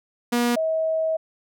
sawtooth / sine tone pair in turn, 240 / 640.7 Hz, B3 / E5, -49 / -49 cents, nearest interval octave + perfect fourth, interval 1700 cents, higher second, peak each -15 / -20 dBFS, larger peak first, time 0.32-0.56 / 0.56-1.17 s, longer second, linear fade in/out 10 ms, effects none

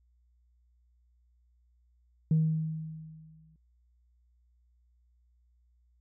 sine tone with exponential decay, 158.2 Hz, D#3, 29 cents sharp, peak -19 dBFS, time 2.31-3.56 s, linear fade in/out 2 ms, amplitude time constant 270 ms, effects tanh soft clip ceiling -18 dBFS + added 60 Hz sine -64 dBFS peak until 6 s

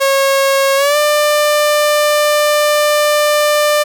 sawtooth tone with pitch glide, 546 to 595.4 Hz, C#5 to D5, -26 to +24 cents, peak -6 dBFS, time 0-3.84 s, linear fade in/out 20 ms, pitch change +150 cents, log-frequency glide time 0.76-0.97 s, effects none

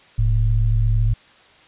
sine tone pair together, 41.02 / 109.4 Hz, E1 / A2, -8 / -9 cents, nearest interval octave + perfect fourth, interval 1699 cents, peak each -17 dBFS, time 0.18-1.14 s, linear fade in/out 10 ms, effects white hiss -50 dBFS RMS until 1.67 s + resampled to 8000 Hz

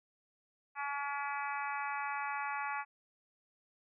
harmonic tone with a mistuned harmonic, 283.5 Hz, C#4, 39 cents sharp, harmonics 3 / 4 / 5 / 6 / 7 / 8 / 9, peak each -39 / -41 / -43 / -45 / -46 / -47 / -48 dBFS, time 0.75-2.85 s, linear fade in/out 50 ms, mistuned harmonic 8, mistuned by +29 cents, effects none

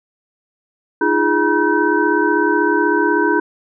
sine tone cluster, 307.1 / 343.2 / 415.9 / 962 / 1533 Hz, D#4 / F4 / G#4 / B5 / G6, -23 / -30 / +2 / -46 / -39 cents, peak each -19 dBFS, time 1.01-3.4 s, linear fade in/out 5 ms, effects none

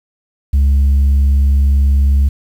sine tone, 69.3 Hz, C#2, in tune, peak -5 dBFS, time 0.53-2.29 s, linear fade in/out 10 ms, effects tanh soft clip ceiling -7 dBFS + 7-bit

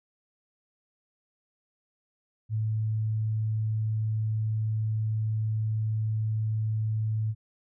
sine tone, 109.2 Hz, A2, 13 cents flat, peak -25 dBFS, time 2.49-7.35 s, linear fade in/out 50 ms, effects none

